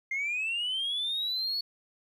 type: linear sweep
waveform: sine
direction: up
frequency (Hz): 2093 to 4435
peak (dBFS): -27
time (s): 0.11-1.61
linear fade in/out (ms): 5
effects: tanh soft clip ceiling -26 dBFS + 11-bit